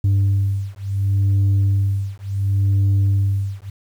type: beating tone pair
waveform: sine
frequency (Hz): 98.3 / 99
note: G2 / G2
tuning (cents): +5 / +18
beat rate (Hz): 0.7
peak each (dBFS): -16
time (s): 0.04-3.7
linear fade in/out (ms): 5
effects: tanh soft clip ceiling -12 dBFS + 8-bit